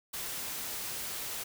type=noise; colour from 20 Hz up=white; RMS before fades=-38 dBFS; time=0.13-1.44 s; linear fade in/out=10 ms; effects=none